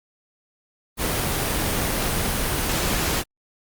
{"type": "noise", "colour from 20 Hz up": "pink", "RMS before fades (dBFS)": -23, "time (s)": [0.97, 3.24], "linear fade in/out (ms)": 50, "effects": ["Opus 24 kbps"]}